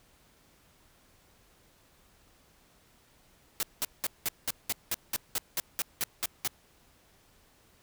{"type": "noise bursts", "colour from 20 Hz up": "white", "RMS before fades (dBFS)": -30, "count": 14, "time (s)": [3.6, 6.476], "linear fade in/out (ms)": 0, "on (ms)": 29, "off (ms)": 190, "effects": ["pink hiss -63 dBFS RMS until 7.82 s"]}